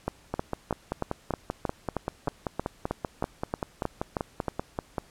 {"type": "two click trains", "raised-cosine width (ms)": 1, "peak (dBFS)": [-14, -13], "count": [25, 15], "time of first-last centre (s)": [[0.34, 4.982], [0.08, 4.483]], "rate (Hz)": [5.17, 3.18], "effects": ["pink hiss -57 dBFS RMS until 5.1 s", "low-pass 11000 Hz 12 dB/octave"]}